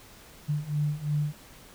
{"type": "beating tone pair", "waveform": "sine", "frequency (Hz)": [146.83, 149.73], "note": ["D3", "D3"], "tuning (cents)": [0, 34], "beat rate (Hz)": 2.9, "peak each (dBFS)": [-30, -28], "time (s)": [0.48, 1.33], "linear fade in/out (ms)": 20, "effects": ["pink hiss -51 dBFS RMS until 1.74 s"]}